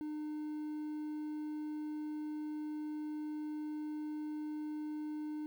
triangle tone with quantisation, 303.4 Hz, D#4, 44 cents flat, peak -36 dBFS, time 0.01-5.46 s, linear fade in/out 0 ms, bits 11, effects none

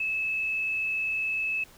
sine tone with frequency modulation, 2600 Hz, E7, 24 cents flat, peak -26 dBFS, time 0-1.64 s, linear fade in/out 5 ms, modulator 32.9 Hz, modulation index 0.9, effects pink hiss -54 dBFS RMS until 1.77 s

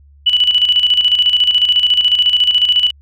sine tone with tremolo, 2960 Hz, F#7, in tune, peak -7 dBFS, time 0.26-2.91 s, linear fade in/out 10 ms, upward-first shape square, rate 14 Hz, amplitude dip 60%, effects added 71 Hz sine -42 dBFS peak until 3.01 s

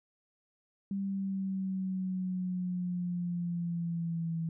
sine linear sweep, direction down, 197.3 to 163.5 Hz, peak -31 dBFS, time 0.91-4.49 s, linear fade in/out 2 ms, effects none

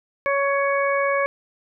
harmonic tone, 558 Hz, C#5, 11 cents sharp, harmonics 1 / 2 / 3 / 4, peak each -21 / -24 / -27 / -27 dBFS, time 0.26-1.26 s, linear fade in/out 0 ms, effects none

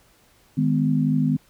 sine chord, G# minor, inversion second, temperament equal with one note detuned, 155.56 / 207.7 / 251.5 Hz, D#3 / G#3 / B3, 0 / 0 / +32 cents, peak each -21 / -25 / -21 dBFS, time 0.57-1.37 s, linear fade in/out 10 ms, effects pink hiss -58 dBFS RMS until 1.49 s

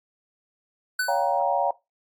square tone with exponential decay, 1500 Hz, F#6, 23 cents sharp, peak -21 dBFS, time 0.99-1.4 s, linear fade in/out 5 ms, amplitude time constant 87 ms
sine chord, G half-diminished seventh, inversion second, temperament just, 564.5 / 705.6 / 784 / 940.8 Hz, Db5 / F5 / G5 / Bb5, +31 / +18 / 0 / +16 cents, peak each -26 dBFS, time 1.08-1.71 s, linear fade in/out 5 ms
effects noise-tail reverb RT60 0.2 s tail -18 dB re dry + AAC 64 kbps

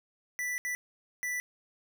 square tone bursts at uneven times, 1975.5 Hz, B6, in tune, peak -32 dBFS, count 3, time 0.39-0.58 / 0.65-0.75 / 1.23-1.4 s, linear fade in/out 0 ms, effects none

